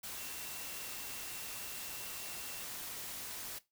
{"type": "tone in noise", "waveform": "sine", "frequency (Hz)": 2716, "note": "F7", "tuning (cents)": -49, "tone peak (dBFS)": -54, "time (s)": [0.17, 2.64], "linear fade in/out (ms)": 10, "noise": "white", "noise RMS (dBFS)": -44, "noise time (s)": [0.03, 3.59], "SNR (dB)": -13, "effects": ["noise-tail reverb RT60 0.2 s tail -17 dB re dry"]}